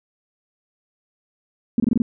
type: tone bursts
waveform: sine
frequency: 233.1 Hz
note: A#3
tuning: in tune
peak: -13 dBFS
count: 6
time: 1.78-2.02 s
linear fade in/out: 2 ms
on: 20 ms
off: 24 ms
effects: none